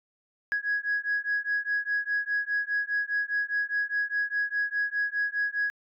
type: beating tone pair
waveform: sine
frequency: 1661.2 / 1666.1 Hz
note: G#6 / G#6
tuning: 0 / +5 cents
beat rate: 4.9 Hz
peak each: -28 dBFS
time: 0.52-5.7 s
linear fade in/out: 0 ms
effects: tanh soft clip ceiling -20 dBFS